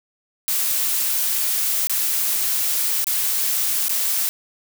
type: noise with dropouts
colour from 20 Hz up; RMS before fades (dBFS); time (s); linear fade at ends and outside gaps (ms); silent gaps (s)
blue; -21; 0.48-4.29; 0; 1.871-1.896 / 3.043-3.069 / 3.883-3.894
effects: none